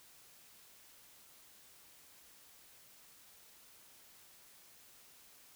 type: silence
effects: white hiss -61 dBFS RMS until 5.55 s